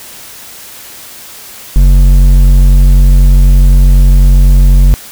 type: tone with hard clipping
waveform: sine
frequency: 46 Hz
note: F#1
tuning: 9 cents flat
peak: -3 dBFS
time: 1.76-4.94 s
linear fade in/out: 0 ms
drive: 8 dB
effects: white hiss -30 dBFS RMS until 5.11 s